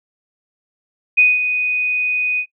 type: tone with ADSR envelope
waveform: sine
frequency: 2489 Hz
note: D#7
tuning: in tune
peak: -7 dBFS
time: 1.17-2.46 s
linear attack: 15 ms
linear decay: 200 ms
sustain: -9 dB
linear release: 71 ms
effects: noise-tail reverb RT60 0.1 s tail -20 dB re dry